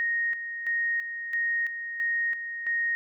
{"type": "tone with tremolo", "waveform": "sine", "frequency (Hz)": 1864.7, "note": "A#6", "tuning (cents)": 0, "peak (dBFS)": -24, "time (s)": [0, 2.95], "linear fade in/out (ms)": 0, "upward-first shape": "square", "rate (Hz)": 1.5, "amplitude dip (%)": 60, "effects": []}